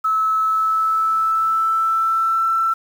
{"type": "tone with pitch glide", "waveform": "sine", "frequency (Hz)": [1300, 1335.8], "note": ["E6", "E6"], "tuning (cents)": [-24, 23], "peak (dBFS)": -15, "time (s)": [0.04, 2.74], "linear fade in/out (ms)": 10, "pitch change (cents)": 47, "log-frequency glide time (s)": [0.4, 2.42], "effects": ["7-bit"]}